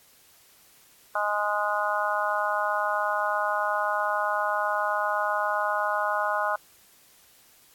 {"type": "harmonic tone", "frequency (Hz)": 207.7, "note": "G#3", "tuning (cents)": 0, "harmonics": [3, 4, 5, 6, 7], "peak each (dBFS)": [-30, -30, -30, -30, -30], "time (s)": [1.15, 6.56], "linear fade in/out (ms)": 5, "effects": ["white hiss -57 dBFS RMS until 7.74 s", "AAC 64 kbps"]}